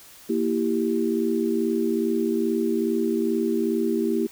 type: chord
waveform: sine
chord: E diminished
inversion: second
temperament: equal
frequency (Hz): 233.1 / 329.6 / 392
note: Bb3 / E4 / G4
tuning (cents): 0 / 0 / 0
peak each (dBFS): -25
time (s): 0.29-4.27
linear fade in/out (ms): 10
effects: white hiss -48 dBFS RMS until 4.31 s